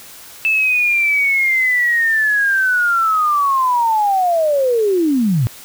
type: linear sweep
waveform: sine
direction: down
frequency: 2637 to 107.5 Hz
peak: -12 dBFS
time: 0.45-5.47 s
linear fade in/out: 0 ms
effects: white hiss -38 dBFS RMS until 5.64 s